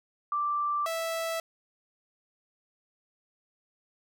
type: tone pair in turn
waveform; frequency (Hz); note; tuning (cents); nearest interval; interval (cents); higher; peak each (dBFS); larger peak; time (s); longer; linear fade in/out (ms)
sine / sawtooth; 1174.7 / 657.5; D6 / E5; 0 / -5; minor seventh; 1005; first; -26; neither; 0.32-0.86 / 0.86-1.4; neither; 2
effects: none